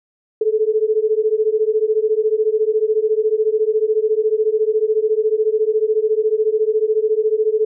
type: beating tone pair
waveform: sine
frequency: 427.3 / 441.3 Hz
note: G#4 / A4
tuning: +49 / +5 cents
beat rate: 14 Hz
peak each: -17 dBFS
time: 0.41-7.65 s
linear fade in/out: 5 ms
effects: none